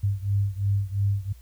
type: beating tone pair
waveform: sine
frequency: 98.9 / 101.8 Hz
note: G2 / G#2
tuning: +16 / -34 cents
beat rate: 2.9 Hz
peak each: -24 / -26 dBFS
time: 0.03-1.33 s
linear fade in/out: 10 ms
effects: added 60 Hz sine -45 dBFS peak until 1.41 s + white hiss -60 dBFS RMS until 1.41 s